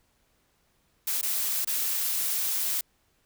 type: noise with dropouts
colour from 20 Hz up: blue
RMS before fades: -28 dBFS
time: 1.07-2.81 s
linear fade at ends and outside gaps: 5 ms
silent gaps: 1.214-1.228 / 1.648-1.672 s
effects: pink hiss -69 dBFS RMS until 3.25 s